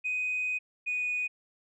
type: tone pair in turn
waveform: sine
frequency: 2500 / 2476 Hz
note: D#7 / D#7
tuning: +8 / -9 cents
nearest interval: unison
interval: 17 cents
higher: first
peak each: -27 dBFS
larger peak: neither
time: 0.04-0.59 / 0.86-1.28 s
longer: first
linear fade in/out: 20 ms
effects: tanh soft clip ceiling -24 dBFS